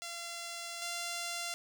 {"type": "tone pair in turn", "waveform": "5% pulse", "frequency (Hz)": [685, 690.2], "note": ["F5", "F5"], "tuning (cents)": [-34, -21], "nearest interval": "unison", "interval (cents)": 13, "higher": "second", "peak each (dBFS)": [-29, -25], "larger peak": "second", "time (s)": [[0.02, 0.82], [0.82, 1.54]], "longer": "first", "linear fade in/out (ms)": 0, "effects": []}